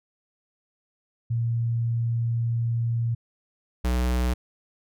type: tone pair in turn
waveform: sine / square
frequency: 116.54 / 61.73 Hz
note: A#2 / B1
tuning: 0 / 0 cents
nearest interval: major seventh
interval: 1100 cents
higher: first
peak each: -22 dBFS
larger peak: neither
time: 1.3-3.15 / 3.84-4.34 s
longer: first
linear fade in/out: 10 ms
effects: none